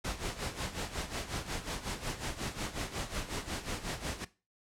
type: noise with tremolo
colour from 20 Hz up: pink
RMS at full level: -35 dBFS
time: 0.04-4.25 s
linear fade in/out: 10 ms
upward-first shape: sine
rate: 5.5 Hz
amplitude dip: 75%
effects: noise-tail reverb RT60 0.3 s tail -18 dB re dry + low-pass 9000 Hz 12 dB/octave